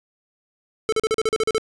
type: tone bursts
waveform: square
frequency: 440 Hz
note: A4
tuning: in tune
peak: -18 dBFS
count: 10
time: 0.89-1.581 s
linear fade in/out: 0 ms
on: 34 ms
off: 39 ms
effects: resampled to 22050 Hz + 9-bit